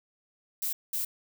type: noise bursts at uneven times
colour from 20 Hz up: violet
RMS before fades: -31 dBFS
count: 2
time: 0.62-0.73 / 0.93-1.05 s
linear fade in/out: 5 ms
effects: none